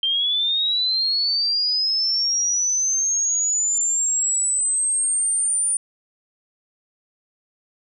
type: linear sweep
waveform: sine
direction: up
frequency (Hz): 3136 to 9330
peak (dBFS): -18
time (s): 0.03-5.77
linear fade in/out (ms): 2
effects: none